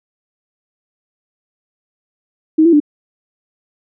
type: tone with pitch steps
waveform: sine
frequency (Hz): 315.2 / 337.2 / 295.3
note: D#4 / E4 / D4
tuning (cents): +23 / +39 / +10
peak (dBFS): -6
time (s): 2.58-2.802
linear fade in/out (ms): 10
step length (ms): 74
effects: none